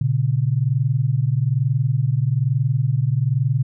sine tone pair together, 118.87 / 140 Hz, A#2 / C#3, +34 / +18 cents, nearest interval minor third, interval 284 cents, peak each -19 dBFS, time 0.01-3.63 s, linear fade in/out 5 ms, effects none

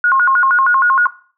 sine tone with vibrato, 1244.5 Hz, D#6, in tune, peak -9 dBFS, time 0.04-1.07 s, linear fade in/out 2 ms, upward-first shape square, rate 6.4 Hz, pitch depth 260 cents each way, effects noise-tail reverb RT60 0.4 s tail -17 dB re dry

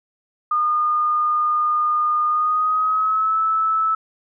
sine tone with pitch glide, 1220 to 1307.6 Hz, D#6 to E6, -34 to -14 cents, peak -16 dBFS, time 0.51-3.95 s, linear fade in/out 5 ms, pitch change +120 cents, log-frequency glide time 2.27-3.38 s, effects none

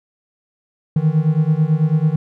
triangle beating tone pair, 151.5 / 160.6 Hz, D#3 / E3, -46 / -45 cents, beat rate 9.1 Hz, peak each -14 dBFS, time 0.96-2.16 s, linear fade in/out 5 ms, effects none

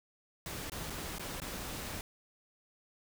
pink noise with dropouts, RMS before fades -41 dBFS, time 0.46-2.01 s, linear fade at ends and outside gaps 1 ms, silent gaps 0.698-0.719 / 0.899-0.903 / 1.184-1.195 / 1.401-1.418 s, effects none

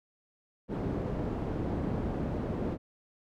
white low-pass noise, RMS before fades -33 dBFS, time 0.68-2.78 s, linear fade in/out 50 ms, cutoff 340 Hz, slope 12 dB/octave, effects none

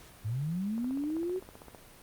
sine linear sweep, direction up, 99.6 to 380 Hz, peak -30 dBFS, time 0.24-1.4 s, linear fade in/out 20 ms
click train, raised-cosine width 1 ms, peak -33 dBFS, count 16, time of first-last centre 0.78-1.748 s, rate 15.5 Hz
effects pink hiss -54 dBFS RMS until 2.02 s + Opus 48 kbps

